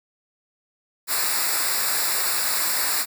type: noise with comb filter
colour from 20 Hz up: white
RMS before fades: -23 dBFS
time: 1.07-3.06 s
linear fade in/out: 50 ms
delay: 0.32 ms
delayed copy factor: -0.85
effects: none